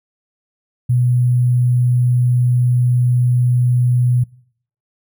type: tone with sample-and-hold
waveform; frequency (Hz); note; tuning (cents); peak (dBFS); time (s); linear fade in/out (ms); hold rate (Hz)
sine; 123.47; B2; 0; -11; 0.89-4.24; 10; 11025
effects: noise-tail reverb RT60 0.6 s tail -23 dB re dry